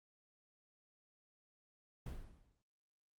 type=noise with exponential decay; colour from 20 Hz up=brown; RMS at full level=-41 dBFS; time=2.06-2.62 s; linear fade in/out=5 ms; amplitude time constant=120 ms; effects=Opus 32 kbps